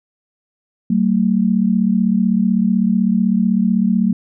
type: tone pair together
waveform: sine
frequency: 190 / 225.9 Hz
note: F#3 / A3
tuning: +46 / +46 cents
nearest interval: minor third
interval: 300 cents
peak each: -15 dBFS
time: 0.9-4.13 s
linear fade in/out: 5 ms
effects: none